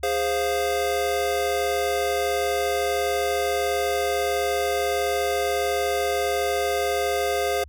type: chord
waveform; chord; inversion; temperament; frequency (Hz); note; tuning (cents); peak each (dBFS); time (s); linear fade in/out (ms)
square; F minor; first; equal with one note detuned; 410.8 / 523.3 / 698.5; Ab4 / C5 / F5; -19 / 0 / 0; -27; 0.03-7.64; 5
effects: added 72 Hz sine -42 dBFS peak until 7.68 s